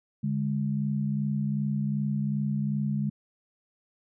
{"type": "tone pair together", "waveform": "sine", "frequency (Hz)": [143.87, 206.5], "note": ["D3", "G#3"], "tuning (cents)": [-35, -10], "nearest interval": "tritone", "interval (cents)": 625, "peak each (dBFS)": -28, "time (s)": [0.23, 3.1], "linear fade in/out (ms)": 10, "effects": []}